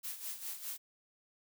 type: noise with tremolo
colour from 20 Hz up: blue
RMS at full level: -40 dBFS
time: 0.03-0.78 s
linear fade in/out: 20 ms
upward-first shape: sine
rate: 4.9 Hz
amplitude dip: 70%
effects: none